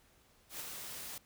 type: noise with ADSR envelope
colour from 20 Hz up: white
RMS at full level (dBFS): -41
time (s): 0.49-1.18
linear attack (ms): 110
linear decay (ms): 15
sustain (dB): -4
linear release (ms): 3
effects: pink hiss -67 dBFS RMS until 1.25 s